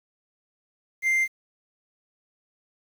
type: tone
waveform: triangle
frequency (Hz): 2093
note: C7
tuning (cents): 0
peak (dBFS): -18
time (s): 1.02-1.28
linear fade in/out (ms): 50
effects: 8-bit